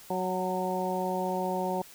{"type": "harmonic tone with a mistuned harmonic", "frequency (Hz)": 185, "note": "F#3", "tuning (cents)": 0, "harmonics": [1, 2, 3, 4, 5], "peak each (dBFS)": [-34, -34, -34, -34, -34], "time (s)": [0.1, 1.82], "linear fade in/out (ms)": 5, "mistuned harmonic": 5, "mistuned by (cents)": -21, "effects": ["white hiss -51 dBFS RMS until 1.94 s"]}